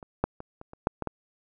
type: clicks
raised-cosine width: 1 ms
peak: -28 / -9 / -25 / -28 / -29 / -8 / -17 / -16 dBFS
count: 8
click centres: 0.028 / 0.24 / 0.404 / 0.614 / 0.734 / 0.871 / 1.023 / 1.073 s
effects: none